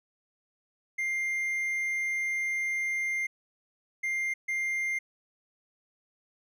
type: tone bursts at uneven times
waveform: triangle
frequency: 2100 Hz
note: C7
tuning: 6 cents sharp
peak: -26 dBFS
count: 3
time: 0.98-3.27 / 4.03-4.34 / 4.48-4.99 s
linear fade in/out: 10 ms
effects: none